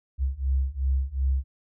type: beating tone pair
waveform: sine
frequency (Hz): 65.41 / 68.11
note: C2 / C#2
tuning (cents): 0 / -30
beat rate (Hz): 2.7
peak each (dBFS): -26 / -25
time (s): 0.18-1.44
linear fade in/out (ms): 50
effects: none